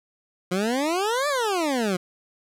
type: exponential two-way sweep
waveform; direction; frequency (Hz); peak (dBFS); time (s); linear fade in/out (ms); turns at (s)
20% pulse; up then down; 174.61 to 601 to 174.61; -17; 0.51-1.97; 10; 1.28
effects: low-pass 11000 Hz 12 dB/octave + 9-bit